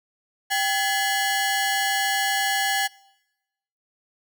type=ring-modulated tone; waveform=sawtooth; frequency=1244.5 Hz; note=D#6; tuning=in tune; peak=-14 dBFS; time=0.5-2.88 s; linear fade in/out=20 ms; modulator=456 Hz; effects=noise-tail reverb RT60 1.0 s tail -25 dB re dry